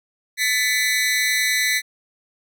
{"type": "tone with amplitude modulation", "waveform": "sawtooth", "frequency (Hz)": 2000, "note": "B6", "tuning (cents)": 21, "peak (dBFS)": -10, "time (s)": [0.37, 1.82], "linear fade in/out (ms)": 50, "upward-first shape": "sine", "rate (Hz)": 249, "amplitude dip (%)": 100, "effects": []}